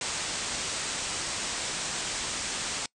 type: low-pass noise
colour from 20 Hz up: white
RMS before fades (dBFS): -33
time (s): 0.01-2.86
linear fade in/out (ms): 2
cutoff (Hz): 8800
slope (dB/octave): 96
effects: noise-tail reverb RT60 0.1 s tail -24 dB re dry